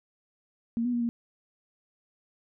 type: tone with pitch steps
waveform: sine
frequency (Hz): 231.8 / 245.1 / 238.8 / 234.7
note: A#3 / B3 / A#3 / A#3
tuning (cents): -10 / -13 / +42 / +12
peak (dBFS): -25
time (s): 0.77-1.09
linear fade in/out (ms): 0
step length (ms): 80
effects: none